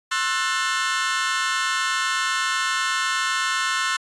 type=chord; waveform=sawtooth; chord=F# half-diminished seventh; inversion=second; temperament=just; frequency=1065.6 / 1332 / 1480 / 1776 Hz; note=C6 / E6 / F#6 / A6; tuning=+31 / +18 / 0 / +16 cents; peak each=-23 dBFS; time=0.11-3.97 s; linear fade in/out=10 ms; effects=resampled to 22050 Hz